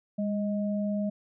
sine tone pair together, 203.9 / 626.7 Hz, G#3 / D#5, -32 / +12 cents, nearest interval octave + perfect fifth, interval 1944 cents, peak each -27 / -34 dBFS, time 0.18-1.1 s, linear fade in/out 10 ms, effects none

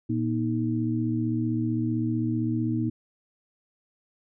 sine tone cluster, 117.5 / 239.3 / 314.9 Hz, A#2 / A#3 / D#4, +14 / +46 / +21 cents, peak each -28 dBFS, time 0.09-2.9 s, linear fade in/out 10 ms, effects none

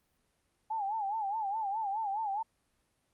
sine tone with vibrato, 837 Hz, G#5, 13 cents sharp, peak -31 dBFS, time 0.7-2.43 s, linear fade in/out 10 ms, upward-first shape sine, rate 4.8 Hz, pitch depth 130 cents each way, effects pink hiss -75 dBFS RMS until 3.13 s + Opus 32 kbps

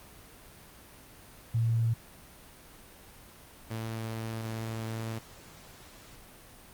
sine / sawtooth tone pair in turn, 114.8 / 112.18 Hz, A#2 / A2, -26 / +34 cents, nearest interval unison, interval 40 cents, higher first, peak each -24 / -30 dBFS, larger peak first, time 1.54-1.94 / 3.7-5.19 s, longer second, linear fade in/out 10 ms, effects pink hiss -52 dBFS RMS until 6.73 s + Opus 32 kbps

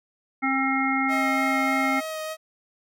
harmonic tone, 267.6 Hz, C4, 39 cents sharp, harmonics 1 / 3 / 5 / 7 / 8, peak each -25 / -28 / -28 / -35 / -26 dBFS, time 0.42-2.01 s, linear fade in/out 20 ms
sawtooth tone with vibrato, 630 Hz, D#5, 21 cents sharp, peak -26 dBFS, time 1.08-2.37 s, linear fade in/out 50 ms, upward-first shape sine, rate 3.3 Hz, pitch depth 13 cents each way
effects none

